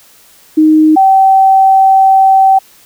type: tone pair in turn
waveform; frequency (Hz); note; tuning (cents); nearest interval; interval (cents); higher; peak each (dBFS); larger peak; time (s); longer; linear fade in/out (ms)
sine; 311.1 / 770.5; D#4 / G5; 0 / -30; octave + major third; 1570; second; -3; neither; 0.57-0.96 / 0.96-2.59; second; 10
effects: white hiss -43 dBFS RMS until 2.85 s